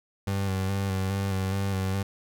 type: tone with vibrato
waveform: 30% pulse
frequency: 96.7 Hz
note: G2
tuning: 23 cents flat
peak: -23 dBFS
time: 0.27-2.03 s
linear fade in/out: 5 ms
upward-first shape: square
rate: 2.4 Hz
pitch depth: 27 cents each way
effects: none